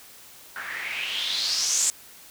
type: noise with low-pass filter sweep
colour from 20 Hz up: blue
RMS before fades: -27 dBFS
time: 0.56-1.9 s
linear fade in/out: 0 ms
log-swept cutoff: 1500 to 7700 Hz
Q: 5.2
effects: white hiss -48 dBFS RMS until 2.3 s